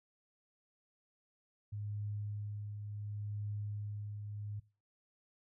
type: tone with tremolo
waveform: sine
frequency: 103.83 Hz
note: G#2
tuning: in tune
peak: -37 dBFS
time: 1.72-4.6 s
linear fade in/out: 10 ms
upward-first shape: triangle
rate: 0.7 Hz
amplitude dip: 45%
effects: noise-tail reverb RT60 0.3 s tail -18 dB re dry